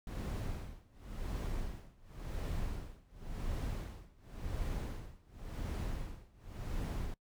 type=noise with tremolo; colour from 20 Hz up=brown; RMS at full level=-37 dBFS; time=0.07-7.14 s; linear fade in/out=2 ms; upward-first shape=sine; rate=0.92 Hz; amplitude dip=95%; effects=noise-tail reverb RT60 0.1 s tail -23 dB re dry